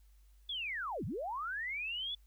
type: linear two-way sweep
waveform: sine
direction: down then up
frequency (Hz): 3491 to 77.78 to 3491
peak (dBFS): -36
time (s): 0.49-2.15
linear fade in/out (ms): 5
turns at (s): 1.05
effects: added 50 Hz sine -59 dBFS peak until 2.26 s + white hiss -75 dBFS RMS until 2.26 s